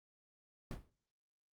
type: noise with exponential decay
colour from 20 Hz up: brown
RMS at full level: -38 dBFS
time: 0.71-0.9 s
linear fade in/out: 1 ms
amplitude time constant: 41 ms
effects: noise-tail reverb RT60 0.6 s tail -24 dB re dry + Opus 48 kbps